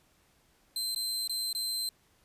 sawtooth tone with dropouts, 4105 Hz, C8, 34 cents flat, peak -28 dBFS, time 0.76-1.89 s, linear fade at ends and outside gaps 2 ms, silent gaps 0.948-0.96 / 1.276-1.295 / 1.529-1.549 s, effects pink hiss -67 dBFS RMS until 2.24 s + resampled to 32000 Hz

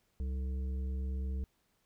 harmonic tone with a mistuned harmonic, 63.6 Hz, C2, 48 cents flat, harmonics 1 / 3 / 5 / 7, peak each -33 / -46 / -56 / -54 dBFS, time 0.2-1.44 s, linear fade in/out 0 ms, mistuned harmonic 1, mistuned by +120 cents, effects pink hiss -75 dBFS RMS until 1.85 s

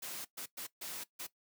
white noise bursts at uneven times, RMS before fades -43 dBFS, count 5, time 0.02-0.25 / 0.37-0.46 / 0.57-0.67 / 0.81-1.04 / 1.19-1.27 s, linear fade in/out 10 ms, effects noise-tail reverb RT60 0.1 s tail -17 dB re dry + high-pass 150 Hz 12 dB/octave

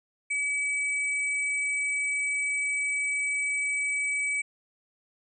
sine tone pair together, 2285 / 8087 Hz, D7 / B8, -48 / +40 cents, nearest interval octave + minor seventh, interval 2188 cents, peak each -26 / -35 dBFS, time 0.3-4.42 s, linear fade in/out 10 ms, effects none

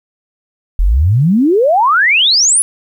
sine exponential sweep, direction up, 38.48 to 10548 Hz, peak -7 dBFS, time 0.79-2.62 s, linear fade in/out 0 ms, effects 8-bit

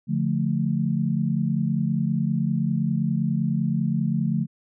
sine chord, D minor, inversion none, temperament equal with one note detuned, 144.73 / 174.61 / 220 Hz, D3 / F3 / A3, -25 / 0 / 0 cents, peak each -25 dBFS, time 0.07-4.47 s, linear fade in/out 50 ms, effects none

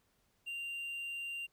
triangle tone, 2779 Hz, F7, 9 cents flat, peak -37 dBFS, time 0.46-1.47 s, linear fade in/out 20 ms, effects pink hiss -75 dBFS RMS until 1.52 s

